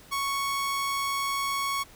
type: tone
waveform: sawtooth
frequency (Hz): 1108.7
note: C#6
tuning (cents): 0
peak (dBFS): -23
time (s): 0.11-1.84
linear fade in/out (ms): 20
effects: pink hiss -52 dBFS RMS until 1.95 s